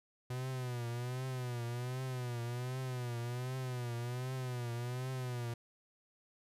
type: tone with vibrato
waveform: 45% pulse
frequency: 124.2 Hz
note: B2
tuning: 10 cents sharp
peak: -37 dBFS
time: 0.3-5.54 s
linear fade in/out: 5 ms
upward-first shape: triangle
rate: 1.3 Hz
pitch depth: 100 cents each way
effects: resampled to 32000 Hz